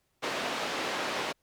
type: band-pass noise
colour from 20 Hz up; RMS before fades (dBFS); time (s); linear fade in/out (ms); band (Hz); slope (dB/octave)
pink; -33; 0.22-1.33; 20; 360 to 4100; 12
effects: pink hiss -75 dBFS RMS until 1.42 s